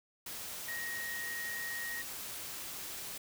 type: tone in noise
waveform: sine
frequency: 1879 Hz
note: A#6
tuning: 13 cents sharp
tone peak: -38 dBFS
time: 0.68-2.02 s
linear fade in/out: 5 ms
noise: white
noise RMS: -43 dBFS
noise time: 0.26-3.18 s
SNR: +2 dB
effects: none